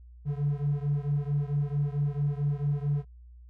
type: beating tone pair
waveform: triangle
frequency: 142.6 / 147.1 Hz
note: C#3 / D3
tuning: +49 / +3 cents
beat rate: 4.5 Hz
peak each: -25 / -27 dBFS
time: 0.25-3.05 s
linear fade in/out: 50 ms
effects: tanh soft clip ceiling -19 dBFS + added 60 Hz sine -47 dBFS peak until 3.49 s